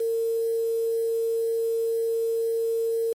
sine tone with quantisation, 456.2 Hz, A#4, 37 cents flat, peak -22 dBFS, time 0-3.13 s, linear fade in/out 5 ms, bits 7, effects MP3 64 kbps

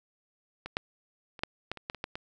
clicks, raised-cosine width 0.3 ms, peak -22 / -12 / -29 / -12 / -17 / -27 / -17 / -26 / -17 / -21 dBFS, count 10, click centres 0.66 / 0.769 / 1.392 / 1.435 / 1.716 / 1.773 / 1.899 / 1.947 / 2.041 / 2.155 s, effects none

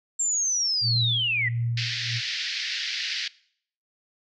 sine linear sweep, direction down, 7459 to 1891 Hz, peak -22 dBFS, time 0.19-1.49 s, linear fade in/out 10 ms
sine tone with tremolo, 117.7 Hz, A#2, 17 cents sharp, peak -23 dBFS, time 0.81-2.21 s, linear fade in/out 50 ms, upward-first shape sine, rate 1.5 Hz, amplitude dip 85%
white band-pass noise, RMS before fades -30 dBFS, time 1.77-3.28 s, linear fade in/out 5 ms, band 1700 to 5200 Hz, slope 48 dB/octave
effects noise-tail reverb RT60 0.6 s tail -21 dB re dry

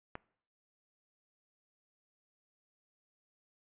click, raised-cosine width 0.5 ms, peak -25 dBFS, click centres 0.154 s, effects noise-tail reverb RT60 0.6 s tail -22 dB re dry + resampled to 8000 Hz

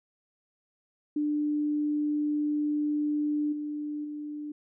sine tone with level steps, 297.3 Hz, D4, 21 cents sharp, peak -25 / -31 / -34 dBFS, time 1.16-4.52 s, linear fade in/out 5 ms, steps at 3.52 / 4.04 s, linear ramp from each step 10 ms, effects none

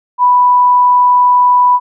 sine tone, 988 Hz, B5, in tune, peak -5 dBFS, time 0.18-1.8 s, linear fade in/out 50 ms, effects none

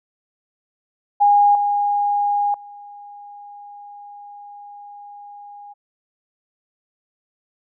sine tone with level steps, 818 Hz, G#5, 26 cents flat, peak -10 / -16 / -36 dBFS, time 1.2-5.74 s, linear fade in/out 20 ms, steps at 1.55 / 2.54 s, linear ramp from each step 2 ms, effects none

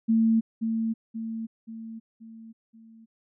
sine tone with echo, 224.9 Hz, A3, 38 cents sharp, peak -18 dBFS, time 0.08-0.41 s, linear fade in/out 20 ms, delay 530 ms, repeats 5, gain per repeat -6 dB, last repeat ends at 3.06 s, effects none

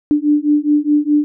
sine beating tone pair, 293.7 / 298.5 Hz, D4 / D4, 0 / +28 cents, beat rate 4.8 Hz, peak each -14 dBFS, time 0.11-1.24 s, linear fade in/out 0 ms, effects none

